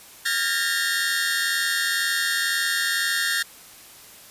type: tone cluster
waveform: sawtooth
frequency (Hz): 1396 / 1625 / 1813 / 1895 / 4340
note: F6 / G#6 / A#6 / A#6 / C#8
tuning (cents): -1 / -38 / -49 / +28 / -37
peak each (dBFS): -28 / -24 / -21 / -27 / -28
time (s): 0.25-3.43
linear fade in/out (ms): 10
effects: white hiss -46 dBFS RMS until 4.3 s + resampled to 32000 Hz